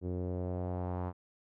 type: tone with low-pass filter sweep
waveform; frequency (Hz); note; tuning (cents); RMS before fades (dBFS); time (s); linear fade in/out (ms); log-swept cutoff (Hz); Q
sawtooth; 90.1; F#2; -45; -36; 0.01-1.13; 50; 390 to 1000; 2.1
effects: none